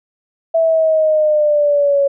sine linear sweep, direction down, 659.3 to 556 Hz, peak -10 dBFS, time 0.54-2.08 s, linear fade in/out 10 ms, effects none

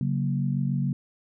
sine chord, F# major, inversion second, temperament equal, 138.59 / 185 / 233.1 Hz, C#3 / F#3 / A#3, 0 / 0 / 0 cents, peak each -25 / -29 / -31 dBFS, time 0.01-0.93 s, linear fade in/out 2 ms, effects none

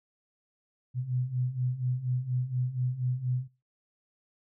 sine beating tone pair, 123.47 / 127.67 Hz, B2 / C3, 0 / -42 cents, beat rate 4.2 Hz, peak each -33 / -29 dBFS, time 0.94-3.48 s, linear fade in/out 50 ms, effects noise-tail reverb RT60 0.3 s tail -21 dB re dry

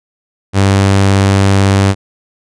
sawtooth tone, 98 Hz, G2, in tune, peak -3 dBFS, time 0.53-1.95 s, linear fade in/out 50 ms, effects resampled to 22050 Hz

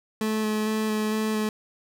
30% pulse tone with vibrato, 215.9 Hz, A3, 33 cents flat, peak -21 dBFS, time 0.21-1.49 s, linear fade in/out 2 ms, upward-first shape square, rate 2.2 Hz, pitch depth 11 cents each way, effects none

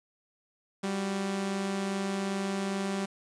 sawtooth tone pair together, 196.4 / 370.3 Hz, G3 / F#4, +4 / +1 cents, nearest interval major seventh, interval 1097 cents, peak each -26 / -36 dBFS, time 0.83-3.06 s, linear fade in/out 10 ms, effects resampled to 22050 Hz + 9-bit

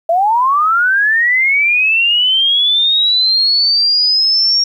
sine linear sweep, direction up, 648 to 5590 Hz, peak -9 dBFS, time 0.09-4.64 s, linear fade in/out 5 ms, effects 8-bit

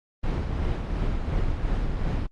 brown noise with tremolo, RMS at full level -24 dBFS, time 0.23-2.27 s, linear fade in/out 10 ms, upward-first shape sine, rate 2.8 Hz, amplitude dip 35%, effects low-pass 4000 Hz 12 dB/octave + Opus 24 kbps

